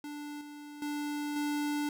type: tone with level steps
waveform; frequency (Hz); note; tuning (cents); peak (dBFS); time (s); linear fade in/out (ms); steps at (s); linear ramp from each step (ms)
square; 293.7; D4; 0; -40 / -45 / -34 / -31; 0.04-1.89; 2; 0.41 / 0.82 / 1.36; 2
effects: none